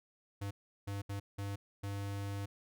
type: tone bursts at uneven times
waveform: square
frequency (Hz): 100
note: G2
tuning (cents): +35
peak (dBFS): -38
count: 5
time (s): 0.41-0.51 / 0.87-1.02 / 1.09-1.2 / 1.38-1.56 / 1.83-2.46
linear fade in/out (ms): 10
effects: none